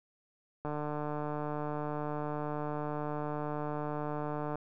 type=click train; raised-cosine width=1 ms; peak=-23 dBFS; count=583; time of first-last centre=0.65-4.556 s; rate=149 Hz; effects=none